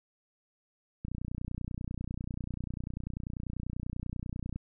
click train, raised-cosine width 5 ms, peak -24 dBFS, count 107, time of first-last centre 1.05-4.56 s, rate 30.2 Hz, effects none

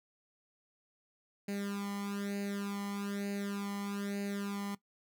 sawtooth tone with flanger, 201 Hz, G3, 44 cents sharp, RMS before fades -38 dBFS, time 1.48-4.75 s, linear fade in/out 5 ms, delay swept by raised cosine 0.44 to 0.97 ms, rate 1.1 Hz, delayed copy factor +0.9, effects noise-tail reverb RT60 0.1 s tail -18 dB re dry

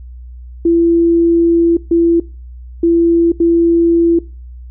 sine tone bursts at uneven times, 336.9 Hz, E4, 38 cents sharp, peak -7 dBFS, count 4, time 0.65-1.77 / 1.91-2.2 / 2.83-3.32 / 3.4-4.19 s, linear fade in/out 5 ms, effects noise-tail reverb RT60 0.3 s tail -20 dB re dry + added 61 Hz sine -29 dBFS peak until 4.7 s

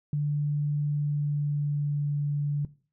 sine tone with pitch glide, 146.83 to 145.23 Hz, D3 to D3, 0 to -19 cents, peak -24 dBFS, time 0.13-2.65 s, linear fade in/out 2 ms, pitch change -19 cents, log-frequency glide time 0.84-2.18 s, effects noise-tail reverb RT60 0.4 s tail -19 dB re dry

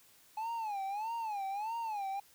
triangle tone with vibrato, 848 Hz, G#5, 36 cents sharp, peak -33 dBFS, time 0.37-2.2 s, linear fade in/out 5 ms, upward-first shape sine, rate 1.6 Hz, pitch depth 160 cents each way, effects white hiss -63 dBFS RMS until 2.34 s

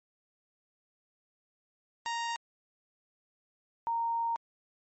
sawtooth / sine tone pair in turn, 932.3 / 925.9 Hz, A#5 / A#5, 0 / -12 cents, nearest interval unison, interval 12 cents, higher first, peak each -28 dBFS, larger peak neither, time 2.06-2.36 / 3.87-4.36 s, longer second, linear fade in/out 0 ms, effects MP3 32 kbps

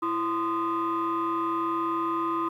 sine tone cluster, 332.8 / 1034 / 1233 Hz, E4 / C6 / D#6, +17 / -21 / -16 cents, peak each -28 dBFS, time 0.02-2.49 s, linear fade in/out 10 ms, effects tanh soft clip ceiling -20 dBFS + 10-bit

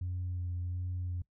sine tone with vibrato, 89.3 Hz, F2, 39 cents sharp, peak -32 dBFS, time 0.01-1.22 s, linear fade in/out 5 ms, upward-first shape sine, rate 1.4 Hz, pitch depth 18 cents each way, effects noise-tail reverb RT60 0.1 s tail -22 dB re dry + tanh soft clip ceiling -30 dBFS

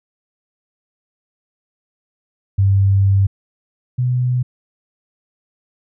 sine tone pair in turn, 98 / 125.12 Hz, G2 / B2, 0 / +23 cents, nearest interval major third, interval 423 cents, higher second, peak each -10 / -14 dBFS, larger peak first, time 2.58-3.27 / 3.98-4.43 s, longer first, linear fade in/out 10 ms, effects none

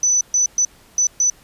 sine tone bursts at uneven times, 5990 Hz, F#8, 20 cents sharp, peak -13 dBFS, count 5, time 0.03-0.21 / 0.34-0.46 / 0.58-0.65 / 0.98-1.07 / 1.2-1.3 s, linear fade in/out 2 ms, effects pink hiss -50 dBFS RMS until 1.43 s + resampled to 32000 Hz

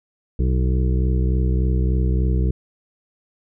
harmonic tone, 63.4 Hz, B1, 46 cents sharp, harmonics 1 / 2 / 3 / 5 / 6 / 7, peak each -17 / -23 / -27 / -31 / -33 / -34 dBFS, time 0.39-2.51 s, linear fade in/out 5 ms, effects none

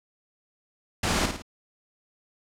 pink noise with echo, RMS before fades -25 dBFS, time 1.03-1.26 s, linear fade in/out 5 ms, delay 54 ms, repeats 3, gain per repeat -6 dB, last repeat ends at 1.422 s, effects low-pass 8000 Hz 12 dB/octave

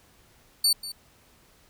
sawtooth tone with echo, 4501 Hz, C#8, 26 cents sharp, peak -16 dBFS, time 0.64-0.73 s, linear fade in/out 5 ms, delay 190 ms, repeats 1, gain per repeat -15 dB, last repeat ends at 0.92 s, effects pink hiss -59 dBFS RMS until 1.69 s

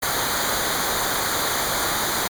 pink noise with comb filter, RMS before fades -23 dBFS, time 0.02-2.28 s, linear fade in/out 10 ms, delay 0.37 ms, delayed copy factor -0.8, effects MP3 96 kbps

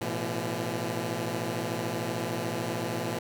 10% pulse chord, A suspended second, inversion none, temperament equal with one note detuned, 110 / 123.47 / 169.06 Hz, A2 / B2 / E3, 0 / 0 / +44 cents, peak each -26 dBFS, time 0.01-3.19 s, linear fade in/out 5 ms, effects none

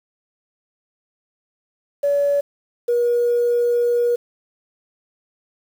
sine tone pair in turn, 570 / 479.3 Hz, C#5 / A#4, +48 / +48 cents, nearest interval minor third, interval 300 cents, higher first, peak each -14 dBFS, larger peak neither, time 2.03-2.41 / 2.88-4.16 s, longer second, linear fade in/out 10 ms, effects tanh soft clip ceiling -10 dBFS + 7-bit

